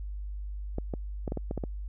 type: clicks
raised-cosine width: 2 ms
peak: -19 dBFS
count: 8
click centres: 0.784 / 0.938 / 1.278 / 1.321 / 1.373 / 1.511 / 1.577 / 1.638 s
effects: added 50 Hz sine -34 dBFS peak until 1.88 s